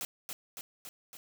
white noise with echo, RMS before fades -37 dBFS, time 0.01-0.05 s, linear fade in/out 0 ms, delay 280 ms, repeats 4, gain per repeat -3 dB, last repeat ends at 1.17 s, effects none

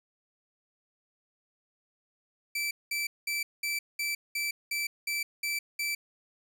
sawtooth tone bursts, 2325 Hz, D7, 18 cents flat, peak -26 dBFS, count 10, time 2.55-5.95 s, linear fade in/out 5 ms, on 160 ms, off 200 ms, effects none

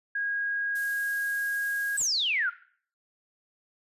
sine tone, 1639 Hz, G#6, 23 cents flat, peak -27 dBFS, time 0.15-1.97 s, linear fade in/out 5 ms
violet noise, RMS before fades -40 dBFS, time 0.75-2.07 s, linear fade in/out 5 ms
pink noise with exponential growth, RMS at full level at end -42 dBFS, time 1.93-2.02 s, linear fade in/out 0 ms, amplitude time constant 18 ms
sine exponential sweep, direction down, 8372 to 1346 Hz, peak -24 dBFS, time 1.97-2.5 s, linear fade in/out 10 ms
effects noise-tail reverb RT60 0.5 s tail -17 dB re dry + resampled to 32000 Hz

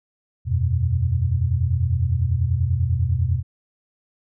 sine chord, E suspended second, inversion none, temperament equal, 82.41 / 92.5 / 123.47 Hz, E2 / F#2 / B2, 0 / 0 / 0 cents, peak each -22 dBFS, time 0.45-3.43 s, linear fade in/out 50 ms, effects none

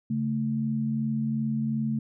sine tone pair together, 138.98 / 221.7 Hz, C#3 / A3, +5 / +13 cents, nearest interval minor sixth, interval 808 cents, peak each -30 / -26 dBFS, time 0.1-1.99 s, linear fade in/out 5 ms, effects none

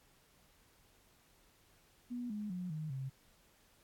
sine tone with pitch steps, 243.6 / 209.6 / 180.4 / 155.24 / 133.59 Hz, B3 / G#3 / F#3 / D#3 / C3, -24 / +16 / -44 / -4 / +36 cents, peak -38 dBFS, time 2.1-3.1 s, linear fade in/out 20 ms, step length 200 ms, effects pink hiss -68 dBFS RMS until 3.83 s + AAC 64 kbps

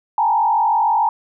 sine tone with frequency modulation, 880 Hz, A5, in tune, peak -13 dBFS, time 0.18-1.09 s, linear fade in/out 2 ms, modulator 46.3 Hz, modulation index 1.5, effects none

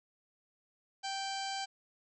harmonic tone with a mistuned harmonic, 781 Hz, G5, 7 cents flat, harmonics 1 / 2 / 3 / 4 / 5 / 6 / 7 / 8 / 9 / 10, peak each -38 / -45 / -48 / -45 / -48 / -44 / -53 / -52 / -52 / -52 dBFS, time 1.03-1.66 s, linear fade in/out 20 ms, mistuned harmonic 5, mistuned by +56 cents, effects none

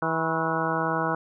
harmonic tone with a mistuned harmonic, 162.6 Hz, E3, 23 cents flat, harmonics 1 / 2 / 3 / 4 / 5 / 6 / 7 / 8 / 9, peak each -32 / -32 / -32 / -32 / -32 / -32 / -32 / -32 / -32 dBFS, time 0.02-1.15 s, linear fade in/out 2 ms, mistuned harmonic 7, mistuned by -70 cents, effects none

